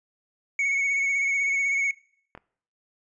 triangle tone with vibrato, 2217 Hz, C#7, in tune, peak -20 dBFS, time 0.59-1.91 s, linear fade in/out 2 ms, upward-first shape sine, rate 16 Hz, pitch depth 27 cents each way
clicks, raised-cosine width 0.5 ms, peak -26 / -28 dBFS, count 2, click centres 2.351 / 2.376 s
effects noise-tail reverb RT60 0.6 s tail -22 dB re dry + resampled to 22050 Hz

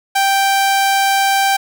sawtooth tone, 784 Hz, G5, in tune, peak -8 dBFS, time 0.15-1.57 s, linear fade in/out 10 ms, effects none

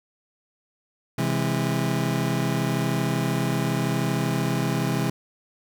30% pulse chord, C augmented, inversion none, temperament just, 130.81 / 163.52 / 204.4 Hz, C3 / E3 / G#3, 0 / -14 / -27 cents, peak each -23 / -24 / -26 dBFS, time 1.18-5.1 s, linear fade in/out 5 ms, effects none

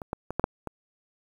clicks, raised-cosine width 1 ms, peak -23 / -15 / -18 / -11 / -6 / -19 dBFS, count 6, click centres 0.018 / 0.131 / 0.306 / 0.396 / 0.441 / 0.673 s, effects 8-bit

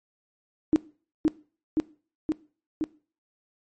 sine tone with echo, 311.1 Hz, D#4, in tune, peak -15 dBFS, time 0.73-0.76 s, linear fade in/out 0 ms, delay 520 ms, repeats 4, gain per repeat -2 dB, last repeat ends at 2.84 s, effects noise-tail reverb RT60 0.4 s tail -20 dB re dry + MP3 32 kbps

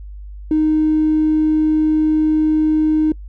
triangle tone with tanh clipping, 310 Hz, D#4, 6 cents flat, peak -11 dBFS, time 0.51-3.12 s, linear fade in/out 2 ms, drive 1 dB, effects noise-tail reverb RT60 0.1 s tail -25 dB re dry + added 50 Hz sine -30 dBFS peak until 3.28 s

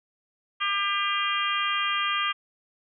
harmonic tone, 400.1 Hz, G4, 35 cents sharp, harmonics 3 / 4 / 5 / 6 / 7 / 8, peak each -27 / -33 / -33 / -33 / -32 / -31 dBFS, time 0.6-2.33 s, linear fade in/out 20 ms, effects none

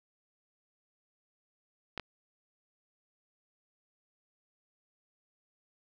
clicks, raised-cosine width 0.3 ms, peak -21 dBFS, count 2, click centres 1.977 / 1.997 s, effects none

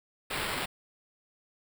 white noise with sample-and-hold, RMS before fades -33 dBFS, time 0.3-0.66 s, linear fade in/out 10 ms, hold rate 6300 Hz, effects none

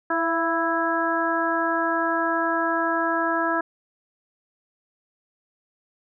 harmonic tone with a mistuned harmonic, 329.6 Hz, E4, in tune, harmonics 1 / 2 / 3 / 4 / 5, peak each -27 / -27 / -27 / -27 / -27 dBFS, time 0.1-3.61 s, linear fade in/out 5 ms, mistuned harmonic 2, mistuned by +30 cents, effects none

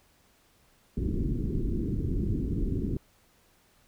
pink low-pass noise, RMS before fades -29 dBFS, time 0.97-2.97 s, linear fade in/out 2 ms, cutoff 380 Hz, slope 48 dB/octave, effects pink hiss -64 dBFS RMS until 3.87 s

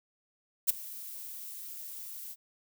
violet noise with ADSR envelope, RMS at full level -22 dBFS, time 0.67-2.36 s, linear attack 26 ms, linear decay 12 ms, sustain -21 dB, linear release 44 ms, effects none

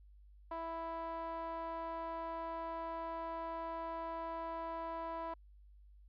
sawtooth tone with band-pass filter, 329.8 Hz, E4, 1 cent sharp, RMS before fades -42 dBFS, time 0.51-5.34 s, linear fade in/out 5 ms, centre 870 Hz, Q 5.7, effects added 50 Hz sine -57 dBFS peak until 6.08 s + resampled to 11025 Hz

